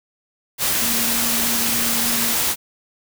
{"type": "tone in noise", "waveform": "sine", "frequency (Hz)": 233.1, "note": "A#3", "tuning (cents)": 0, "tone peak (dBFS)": -28, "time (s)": [0.79, 2.36], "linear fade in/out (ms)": 50, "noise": "white", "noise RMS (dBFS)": -20, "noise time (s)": [0.58, 2.56], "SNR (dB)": -11, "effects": []}